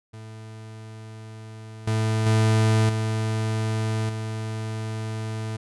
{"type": "tone with level steps", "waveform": "40% pulse", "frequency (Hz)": 110, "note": "A2", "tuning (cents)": 0, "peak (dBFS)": [-37, -20, -16, -22, -27], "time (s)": [0.13, 5.57], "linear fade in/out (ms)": 10, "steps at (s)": [1.87, 2.26, 2.89, 4.09], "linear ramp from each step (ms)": 5, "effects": ["resampled to 24000 Hz"]}